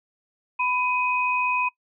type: tone pair together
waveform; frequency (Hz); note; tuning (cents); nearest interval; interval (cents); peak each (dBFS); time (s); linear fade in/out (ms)
sine; 996 / 2510; B5 / D#7; +14 / +15; octave + major third; 1601; -24; 0.59-1.69; 10
effects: noise-tail reverb RT60 0.1 s tail -21 dB re dry